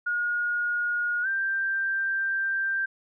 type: tone with pitch glide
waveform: sine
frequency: 1437 to 1576.1 Hz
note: F6 to G6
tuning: +49 to +9 cents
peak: -24 dBFS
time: 0.06-2.86 s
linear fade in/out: 10 ms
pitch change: +160 cents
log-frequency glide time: 1.22-1.27 s
effects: none